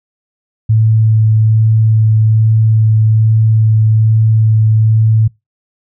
sine tone with vibrato, 110 Hz, A2, in tune, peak -6 dBFS, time 0.69-5.28 s, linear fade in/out 10 ms, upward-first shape sine, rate 1.2 Hz, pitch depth 9 cents each way, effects noise-tail reverb RT60 0.2 s tail -24 dB re dry

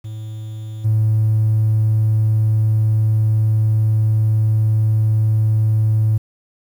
triangle tone with level steps, 108.9 Hz, A2, 17 cents flat, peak -24 / -9 dBFS, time 0.04-6.18 s, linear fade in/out 10 ms, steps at 0.84 s, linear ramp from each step 20 ms, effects tanh soft clip ceiling -9 dBFS + 8-bit

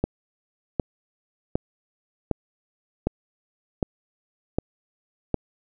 click train, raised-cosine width 2 ms, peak -8 dBFS, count 8, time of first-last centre 0.04-5.343 s, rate 1.32 Hz, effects none

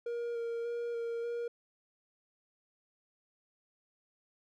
triangle tone with vibrato, 469.1 Hz, A#4, 11 cents sharp, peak -32 dBFS, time 0.06-1.48 s, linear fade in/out 5 ms, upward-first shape square, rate 1.7 Hz, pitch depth 13 cents each way, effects none

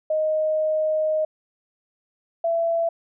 sine tone pair in turn, 622.3 / 668.8 Hz, D#5 / E5, 0 / +25 cents, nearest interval minor second, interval 125 cents, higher second, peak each -19 dBFS, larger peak neither, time 0.1-1.25 / 2.44-2.89 s, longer first, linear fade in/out 5 ms, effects none

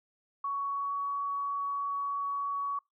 sine tone with pitch glide, 1118 to 1125.8 Hz, C#6 to C#6, +14 to +26 cents, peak -30 dBFS, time 0.44-2.79 s, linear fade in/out 5 ms, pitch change +12 cents, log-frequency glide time 0.7-0.96 s, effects noise-tail reverb RT60 0.2 s tail -25 dB re dry

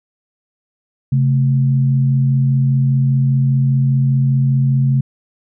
sine tone pair together, 134.99 / 220 Hz, C#3 / A3, -46 / 0 cents, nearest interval minor sixth, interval 846 cents, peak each -11 / -22 dBFS, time 1.12-5.01 s, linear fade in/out 5 ms, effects none

